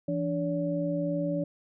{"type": "tone cluster", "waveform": "sine", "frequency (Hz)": [168.2, 291.3, 570], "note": ["E3", "D4", "C#5"], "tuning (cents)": [35, -14, 48], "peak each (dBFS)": -31, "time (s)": [0.08, 1.44], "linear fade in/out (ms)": 5, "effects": []}